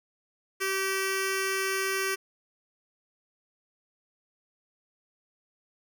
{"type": "tone with notch filter", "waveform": "10% pulse", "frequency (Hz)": 385.6, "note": "G4", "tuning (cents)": -28, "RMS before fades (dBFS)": -29, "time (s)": [0.6, 2.16], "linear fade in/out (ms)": 20, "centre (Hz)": 780, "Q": 1, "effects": []}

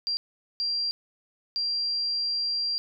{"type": "tone bursts at uneven times", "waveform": "sine", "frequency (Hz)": 4745, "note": "D8", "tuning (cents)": 17, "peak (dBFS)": -25, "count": 3, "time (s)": [[0.07, 0.17], [0.6, 0.91], [1.56, 2.78]], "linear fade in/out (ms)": 0, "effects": []}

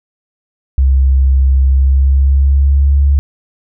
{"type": "tone with pitch glide", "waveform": "sine", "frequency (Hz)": [66.6, 70.28], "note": ["C2", "C#2"], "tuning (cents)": [31, 24], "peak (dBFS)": -6, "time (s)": [0.78, 3.19], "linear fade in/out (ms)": 0, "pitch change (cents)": 93, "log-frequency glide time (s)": [1.65, 3.01], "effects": []}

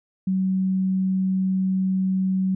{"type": "tone", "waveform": "sine", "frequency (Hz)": 188.7, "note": "F#3", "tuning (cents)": 34, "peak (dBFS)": -19, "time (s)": [0.27, 2.55], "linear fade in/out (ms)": 5, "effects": []}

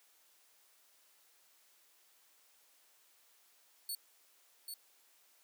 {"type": "tone with echo", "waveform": "10% pulse", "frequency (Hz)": 4435, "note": "C#8", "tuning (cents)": 0, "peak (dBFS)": -31, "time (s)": [3.89, 3.95], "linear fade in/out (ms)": 2, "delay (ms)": 790, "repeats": 1, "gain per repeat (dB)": -5, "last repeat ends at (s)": 4.74, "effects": ["white hiss -68 dBFS RMS until 5.43 s", "high-pass 400 Hz 12 dB/octave"]}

